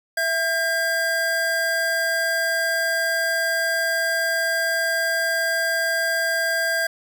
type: tone pair together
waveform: square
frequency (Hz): 664 / 1605.9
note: E5 / G6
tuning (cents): +12 / +41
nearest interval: octave + minor third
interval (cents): 1529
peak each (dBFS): -26 / -22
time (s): 0.17-6.87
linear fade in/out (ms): 5
effects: none